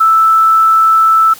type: tone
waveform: sine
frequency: 1318.5 Hz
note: E6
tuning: in tune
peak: -5 dBFS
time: 0-1.34 s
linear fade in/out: 10 ms
effects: white hiss -35 dBFS RMS until 1.39 s